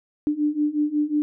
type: beating tone pair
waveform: sine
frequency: 294.8 / 300.3 Hz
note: D4 / D4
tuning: +7 / +39 cents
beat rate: 5.5 Hz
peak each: -24 / -22 dBFS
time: 0.27-1.22 s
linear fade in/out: 0 ms
effects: none